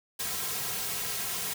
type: noise with comb filter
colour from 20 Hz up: white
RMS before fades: -33 dBFS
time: 0.19-1.54 s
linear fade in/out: 10 ms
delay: 3.4 ms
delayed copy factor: -0.7
effects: none